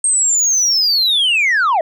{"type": "linear sweep", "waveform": "sine", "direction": "down", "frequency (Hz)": [8510, 604], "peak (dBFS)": -9, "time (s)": [0.04, 1.81], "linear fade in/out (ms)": 2, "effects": ["tanh soft clip ceiling -10 dBFS"]}